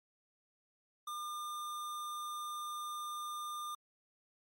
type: tone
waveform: square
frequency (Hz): 1203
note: D6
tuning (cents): +41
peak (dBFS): -40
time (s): 1.07-3.75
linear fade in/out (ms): 5
effects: MP3 64 kbps